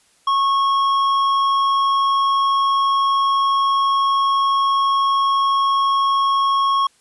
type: tone with hard clipping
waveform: sine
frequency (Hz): 1097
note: C#6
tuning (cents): -18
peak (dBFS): -16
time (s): 0.27-6.87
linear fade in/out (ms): 5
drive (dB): 7
effects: white hiss -57 dBFS RMS until 7 s + resampled to 24000 Hz